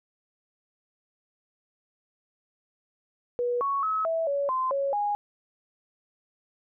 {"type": "tone with pitch steps", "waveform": "sine", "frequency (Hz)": [485.7, 1111, 1286, 655, 564, 1036, 554, 824], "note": ["B4", "C#6", "E6", "E5", "C#5", "C6", "C#5", "G#5"], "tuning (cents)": [-29, 4, -43, -11, 30, -17, -1, -14], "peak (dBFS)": -24, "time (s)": [3.39, 5.15], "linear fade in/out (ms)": 0, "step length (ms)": 220, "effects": []}